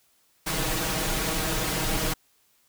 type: noise with comb filter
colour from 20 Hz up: pink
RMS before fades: -27 dBFS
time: 0.46-2.14 s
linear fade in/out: 10 ms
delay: 6.3 ms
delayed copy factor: +0.8
effects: white hiss -65 dBFS RMS until 2.68 s